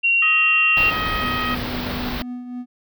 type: tone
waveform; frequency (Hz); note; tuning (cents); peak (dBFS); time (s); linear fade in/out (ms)
sine; 2750; F7; -27; -14; 0.03-0.91; 20
type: harmonic tone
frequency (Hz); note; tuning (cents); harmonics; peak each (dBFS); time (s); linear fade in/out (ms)
631; D#5; +24; 2 / 3 / 4 / 5; -24 / -28 / -31 / -31; 0.22-1.55; 5
type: band-stop noise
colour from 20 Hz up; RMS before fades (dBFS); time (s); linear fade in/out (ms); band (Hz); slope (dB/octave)
pink; -27; 0.77-2.22; 0; 4900 to 15000; 48
type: tone with tremolo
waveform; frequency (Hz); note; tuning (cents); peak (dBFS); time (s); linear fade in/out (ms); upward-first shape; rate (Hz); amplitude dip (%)
triangle; 246.9; B3; 0; -24; 1.2-2.66; 50; triangle; 3.8; 55
effects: none